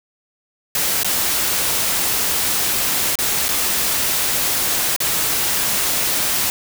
white noise with dropouts, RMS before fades -19 dBFS, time 0.75-6.5 s, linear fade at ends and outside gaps 1 ms, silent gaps 1.033-1.046 / 3.155-3.188 / 3.483-3.489 / 4.963-5.003 s, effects none

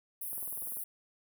pink high-pass noise, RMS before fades -39 dBFS, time 0.21-0.84 s, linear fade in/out 5 ms, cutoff 9800 Hz, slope 96 dB/octave
click train, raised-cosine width 1 ms, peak -39 dBFS, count 10, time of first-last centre 0.33-0.771 s, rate 20.4 Hz
effects none

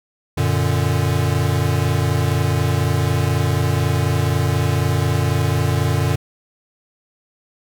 square chord, Gb augmented, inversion none, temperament equal, 92.5 / 116.54 / 146.83 Hz, Gb2 / Bb2 / D3, 0 / 0 / 0 cents, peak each -21 dBFS, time 0.37-6.16 s, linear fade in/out 10 ms, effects none

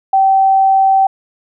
sine tone, 773 Hz, G5, 24 cents flat, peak -7 dBFS, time 0.13-1.07 s, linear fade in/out 5 ms, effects none

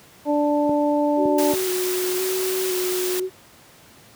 harmonic tone, 293.7 Hz, D4, in tune, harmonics 1 / 2 / 3, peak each -20 / -21 / -25 dBFS, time 0.25-1.56 s, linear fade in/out 50 ms
clicks, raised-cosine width 2 ms, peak -15 dBFS, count 3, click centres 0.694 / 1.256 / 1.536 s
sine tone with vibrato, 370.1 Hz, F#4, in tune, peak -22 dBFS, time 1.16-3.3 s, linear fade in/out 50 ms, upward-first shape square, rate 0.97 Hz, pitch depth 19 cents each way
white high-pass noise, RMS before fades -28 dBFS, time 1.38-3.2 s, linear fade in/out 5 ms, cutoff 240 Hz, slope 12 dB/octave
effects pink hiss -49 dBFS RMS until 4.15 s + high-pass 100 Hz 12 dB/octave

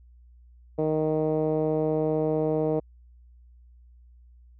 10% pulse tone with low-pass filter, 155.56 Hz, D#3, in tune, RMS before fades -25 dBFS, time 0.78-2.8 s, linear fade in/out 10 ms, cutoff 520 Hz, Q 2.2, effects added 60 Hz sine -50 dBFS peak until 4.59 s

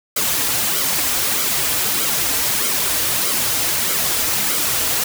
white noise with flanger, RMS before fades -19 dBFS, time 0.16-5.04 s, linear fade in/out 5 ms, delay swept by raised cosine 1.1 to 5.5 ms, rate 1.6 Hz, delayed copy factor -0.65, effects none

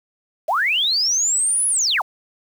sine linear two-way sweep, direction up then down, 554.4 to 10500 to 554.4 Hz, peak -16 dBFS, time 0.48-2.02 s, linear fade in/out 10 ms, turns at 1.68 s, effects 7-bit

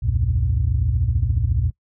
sine tone cluster, 61.8 / 76.6 / 90.6 / 117.9 Hz, B1 / D#2 / F#2 / A#2, +2 / -27 / -36 / +20 cents, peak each -22 dBFS, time 0.02-1.71 s, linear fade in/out 20 ms, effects noise-tail reverb RT60 0.1 s tail -22 dB re dry + tanh soft clip ceiling -9 dBFS

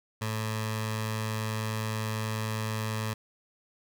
15% pulse tone with notch filter, 109.3 Hz, A2, 11 cents flat, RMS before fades -32 dBFS, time 0.21-3.14 s, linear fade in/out 10 ms, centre 310 Hz, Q 0.75, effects none

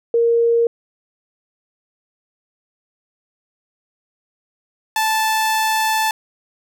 sine / sawtooth tone pair in turn, 466.2 / 877 Hz, A#4 / A5, 0 / -6 cents, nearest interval major seventh, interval 1094 cents, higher second, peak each -12 dBFS, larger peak neither, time 0.14-0.67 / 4.96-6.11 s, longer second, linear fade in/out 2 ms, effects none

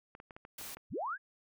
clicks, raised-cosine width 0.5 ms, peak -34 dBFS, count 7, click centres 0.151 / 0.201 / 0.308 / 0.365 / 0.451 / 0.613 / 0.77 s
white noise, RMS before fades -45 dBFS, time 0.58-0.75 s, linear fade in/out 5 ms
sine linear sweep, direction up, 34.65 to 1700 Hz, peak -34 dBFS, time 0.9-1.18 s, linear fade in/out 50 ms
effects none

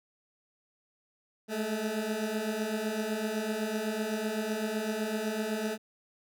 20% pulse beating tone pair, 210.7 / 218.6 Hz, G#3 / A3, +25 / -11 cents, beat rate 7.9 Hz, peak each -31 / -27 dBFS, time 1.48-5.78 s, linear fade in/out 50 ms, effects none

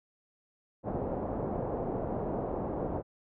white low-pass noise, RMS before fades -34 dBFS, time 0.83-3.03 s, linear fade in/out 50 ms, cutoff 710 Hz, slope 24 dB/octave, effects none

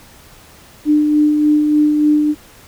sine tone with tremolo, 299.9 Hz, D4, 36 cents sharp, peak -8 dBFS, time 0.85-2.35 s, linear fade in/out 50 ms, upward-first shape sine, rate 3.4 Hz, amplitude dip 35%, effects pink hiss -43 dBFS RMS until 2.67 s

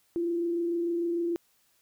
sine tone with frequency modulation, 341.5 Hz, F4, 39 cents flat, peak -26 dBFS, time 0.16-1.36 s, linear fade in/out 0 ms, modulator 26.7 Hz, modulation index 0.25, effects white hiss -68 dBFS RMS until 1.81 s

